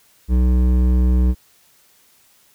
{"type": "tone with hard clipping", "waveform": "sine", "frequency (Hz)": 62.2, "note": "B1", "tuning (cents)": 13, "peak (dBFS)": -14, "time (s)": [0.28, 1.35], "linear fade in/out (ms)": 50, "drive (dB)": 11, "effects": ["white hiss -55 dBFS RMS until 2.54 s"]}